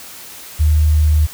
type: tone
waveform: sine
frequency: 76.5 Hz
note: D#2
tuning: 29 cents flat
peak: -9 dBFS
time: 0.59-1.27 s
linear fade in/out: 20 ms
effects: white hiss -35 dBFS RMS until 1.33 s